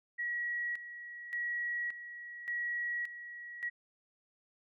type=tone with tremolo; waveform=sine; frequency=1916 Hz; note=A#6; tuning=47 cents sharp; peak=-33 dBFS; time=0.18-3.7 s; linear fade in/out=20 ms; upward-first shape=square; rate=0.87 Hz; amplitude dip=70%; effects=none